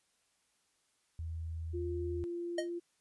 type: tone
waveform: sine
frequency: 81.6 Hz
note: E2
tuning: 17 cents flat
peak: -37 dBFS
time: 1.19-2.24 s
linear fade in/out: 0 ms
type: tone with pitch glide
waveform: sine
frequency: 350 to 345.2 Hz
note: F4 to F4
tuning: +4 to -20 cents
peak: -36 dBFS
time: 1.73-2.8 s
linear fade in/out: 20 ms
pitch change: -24 cents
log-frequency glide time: 2.14-2.3 s
type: tone with exponential decay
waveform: square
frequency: 623 Hz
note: D#5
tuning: 2 cents sharp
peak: -30 dBFS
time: 2.58-2.7 s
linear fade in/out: 5 ms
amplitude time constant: 24 ms
effects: white hiss -75 dBFS RMS until 3 s + resampled to 24000 Hz